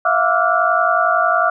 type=tone cluster; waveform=sine; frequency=658 / 709 / 1165 / 1348 / 1429 Hz; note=E5 / F5 / D6 / E6 / F6; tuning=-3 / +26 / -14 / +38 / +39 cents; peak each=-19 dBFS; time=0.05-1.5 s; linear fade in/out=5 ms; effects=none